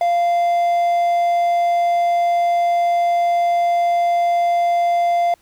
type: tone with quantisation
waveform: triangle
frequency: 693 Hz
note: F5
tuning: 14 cents flat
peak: -12 dBFS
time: 0.01-5.34 s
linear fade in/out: 2 ms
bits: 7
effects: pink hiss -57 dBFS RMS until 5.41 s